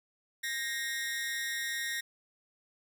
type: tone with amplitude modulation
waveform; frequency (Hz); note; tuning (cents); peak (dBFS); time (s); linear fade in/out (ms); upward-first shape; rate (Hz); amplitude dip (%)
sawtooth; 1864.7; A#6; 0; -26; 0.43-2.01; 10; sine; 258; 75
effects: 10-bit